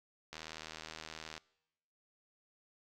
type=click train; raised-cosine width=0.2 ms; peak=-27 dBFS; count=84; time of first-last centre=0.33-1.378 s; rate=79.2 Hz; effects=noise-tail reverb RT60 0.9 s tail -23 dB re dry